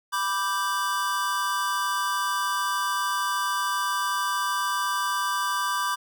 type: chord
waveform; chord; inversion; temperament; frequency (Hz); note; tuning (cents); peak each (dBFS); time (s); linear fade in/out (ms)
square; G major; first; equal; 987.8 / 1174.7 / 1568; B5 / D6 / G6; 0 / 0 / 0; -30 / -28 / -31; 0.12-5.96; 20
effects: none